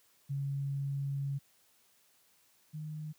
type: tone pair in turn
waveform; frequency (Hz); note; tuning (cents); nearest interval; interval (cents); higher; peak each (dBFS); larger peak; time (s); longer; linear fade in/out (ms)
sine; 139.2 / 153.54; C#3 / D#3; +8 / -23; major second; 169; second; -32 / -38; first; 0.29-1.39 / 2.73-3.13; first; 20
effects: white hiss -68 dBFS RMS until 3.18 s + high-pass 60 Hz 12 dB/octave